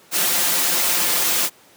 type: noise with comb filter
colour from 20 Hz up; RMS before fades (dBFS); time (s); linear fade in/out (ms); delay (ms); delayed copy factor
white; -19; 0.11-1.5; 50; 5.7; +0.5
effects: pink hiss -50 dBFS RMS until 1.76 s + high-pass 200 Hz 12 dB/octave